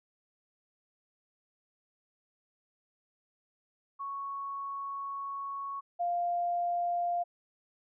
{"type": "tone pair in turn", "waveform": "sine", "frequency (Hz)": [1108.7, 698.4], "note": ["C#6", "F5"], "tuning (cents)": [0, 0], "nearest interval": "minor sixth", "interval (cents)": 800, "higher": "first", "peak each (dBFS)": [-35, -28], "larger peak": "second", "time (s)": [[3.99, 5.81], [5.99, 7.24]], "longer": "first", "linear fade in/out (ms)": 20, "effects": []}